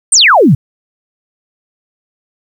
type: exponential sweep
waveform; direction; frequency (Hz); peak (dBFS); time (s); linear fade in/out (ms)
sine; down; 9490 to 115.7; -3; 0.12-0.55; 5
effects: 7-bit